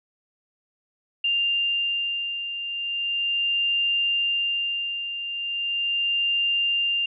sine beating tone pair, 2794 / 2794.38 Hz, F7 / F7, 0 / 0 cents, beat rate 0.38 Hz, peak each -23 / -30 dBFS, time 1.24-7.06 s, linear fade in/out 5 ms, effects none

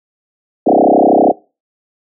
sine tone with frequency modulation, 506 Hz, B4, 42 cents sharp, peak -6 dBFS, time 0.66-1.32 s, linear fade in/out 10 ms, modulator 32.6 Hz, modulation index 7.9, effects noise-tail reverb RT60 0.3 s tail -22 dB re dry

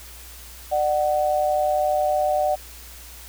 sine tone pair together, 598.1 / 747 Hz, D5 / F#5, +31 / +16 cents, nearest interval major third, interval 385 cents, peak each -21 / -21 dBFS, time 0.71-2.56 s, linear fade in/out 20 ms, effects added 60 Hz sine -43 dBFS peak until 3.28 s + white hiss -43 dBFS RMS until 3.28 s

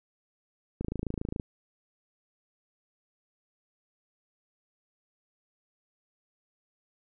click train, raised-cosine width 3 ms, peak -19 dBFS, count 17, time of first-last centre 0.81-1.398 s, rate 27.2 Hz, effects none

